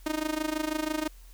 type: tone with amplitude modulation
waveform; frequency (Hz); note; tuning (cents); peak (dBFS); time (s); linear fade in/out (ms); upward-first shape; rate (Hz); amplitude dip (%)
sawtooth; 309.5; D#4; -9; -21; 0.06-1.08; 5; sine; 26.1; 85
effects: added 42 Hz sine -47 dBFS peak until 1.33 s + white hiss -59 dBFS RMS until 1.33 s